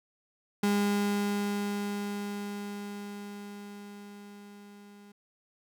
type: tone with level ramp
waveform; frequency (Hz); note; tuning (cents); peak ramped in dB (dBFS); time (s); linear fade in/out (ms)
35% pulse; 203.7; G#3; -33; -22 to -49; 0.63-5.12; 5
effects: none